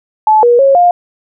sine tone with pitch steps, 864 / 479.9 / 547 / 706 Hz, A5 / B4 / C#5 / F5, -32 / -50 / -23 / +19 cents, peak -4 dBFS, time 0.27-0.91 s, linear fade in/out 2 ms, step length 160 ms, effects none

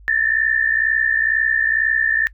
sine tone pair together, 1746 / 1808.1 Hz, A6 / A6, -14 / +47 cents, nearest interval minor second, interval 61 cents, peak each -18 dBFS, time 0.08-2.27 s, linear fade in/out 0 ms, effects noise-tail reverb RT60 0.1 s tail -23 dB re dry + added 50 Hz sine -41 dBFS peak until 2.33 s

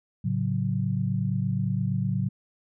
sine chord, F# minor, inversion first, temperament equal, 110 / 138.59 / 185 Hz, A2 / C#3 / F#3, 0 / 0 / 0 cents, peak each -28 dBFS, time 0.24-2.29 s, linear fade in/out 10 ms, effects none

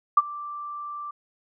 sine tone with ADSR envelope, 1174.7 Hz, D6, in tune, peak -10 dBFS, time 0.17-1.11 s, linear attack 6 ms, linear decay 34 ms, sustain -22 dB, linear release 6 ms, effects none

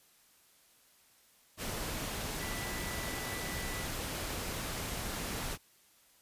sine tone in noise, 1975.5 Hz, B6, in tune, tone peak -44 dBFS, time 2.37-3.88 s, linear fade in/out 50 ms, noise pink, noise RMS -38 dBFS, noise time 1.57-5.58 s, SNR -9 dB, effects white hiss -65 dBFS RMS until 6.21 s + resampled to 32000 Hz

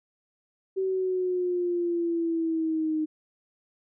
sine exponential sweep, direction down, 383.1 to 308.8 Hz, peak -24 dBFS, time 0.76-3.06 s, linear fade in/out 20 ms, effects none

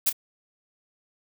blue noise with echo, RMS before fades -21 dBFS, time 0.06-0.1 s, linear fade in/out 10 ms, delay 29 ms, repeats 1, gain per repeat -12 dB, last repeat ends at 0.129 s, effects none

